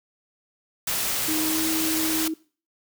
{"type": "noise", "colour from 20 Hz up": "white", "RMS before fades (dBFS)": -26, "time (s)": [0.87, 2.28], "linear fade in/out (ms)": 5}
{"type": "tone with pitch glide", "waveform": "sine", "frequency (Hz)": [314.1, 318.5], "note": ["D#4", "D#4"], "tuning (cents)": [16, 41], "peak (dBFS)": -25, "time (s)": [1.28, 2.34], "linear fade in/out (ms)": 5, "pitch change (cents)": 25, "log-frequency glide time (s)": [1.46, 1.61]}
{"effects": ["noise-tail reverb RT60 0.4 s tail -21 dB re dry"]}